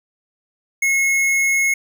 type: tone with tanh clipping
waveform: sine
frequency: 2173 Hz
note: C#7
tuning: 35 cents flat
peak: -16 dBFS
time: 0.82-1.74 s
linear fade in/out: 5 ms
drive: 18 dB
effects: none